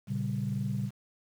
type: chord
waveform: sine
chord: G diminished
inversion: first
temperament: equal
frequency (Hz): 116.54 / 138.59 / 196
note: Bb2 / Db3 / G3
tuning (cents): 0 / 0 / 0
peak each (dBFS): -33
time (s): 0.07-0.91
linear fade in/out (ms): 50
effects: tanh soft clip ceiling -21 dBFS + 9-bit